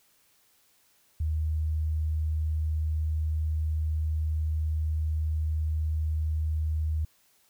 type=tone; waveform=sine; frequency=77.9 Hz; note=D#2; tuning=3 cents sharp; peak=-25 dBFS; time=1.2-7.05 s; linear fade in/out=5 ms; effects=white hiss -65 dBFS RMS until 7.49 s